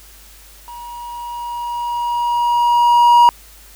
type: tone with level ramp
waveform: triangle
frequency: 955 Hz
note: A#5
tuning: 42 cents sharp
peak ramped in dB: -29 to -3 dBFS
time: 0.68-3.29 s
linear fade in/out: 0 ms
effects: added 50 Hz sine -44 dBFS peak until 3.75 s + white hiss -44 dBFS RMS until 3.75 s